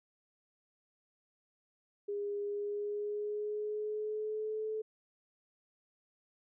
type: tone with pitch glide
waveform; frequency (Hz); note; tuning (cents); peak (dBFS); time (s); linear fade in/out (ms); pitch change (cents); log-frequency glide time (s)
sine; 407.9 to 434.7; G#4 to A4; -31 to -21; -34; 2.08-4.82; 10; +110; 2.41-4.71
effects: none